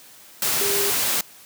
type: tone in noise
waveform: sine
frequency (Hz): 401.9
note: G4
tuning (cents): +43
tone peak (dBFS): -25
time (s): 0.61-0.9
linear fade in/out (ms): 2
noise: white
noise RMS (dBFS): -22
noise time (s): 0.42-1.21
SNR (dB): -6
effects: white hiss -47 dBFS RMS until 1.45 s + high-pass 100 Hz 12 dB/octave